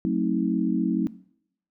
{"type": "chord", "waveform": "sine", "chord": "F# diminished seventh", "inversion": "none", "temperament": "just", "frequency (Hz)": [185, 222, 266.4, 319.7], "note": ["F#3", "A3", "C4", "Eb4"], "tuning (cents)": [0, 16, 31, 47], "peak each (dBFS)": [-26, -28, -28, -27], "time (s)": [0.05, 1.07], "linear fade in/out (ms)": 0, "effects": ["noise-tail reverb RT60 0.7 s tail -19 dB re dry"]}